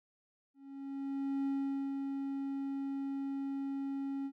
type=tone with ADSR envelope; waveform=triangle; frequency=274.6 Hz; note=C#4; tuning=16 cents flat; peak=-29 dBFS; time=0.54-4.32 s; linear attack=920 ms; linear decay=460 ms; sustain=-4 dB; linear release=63 ms; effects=none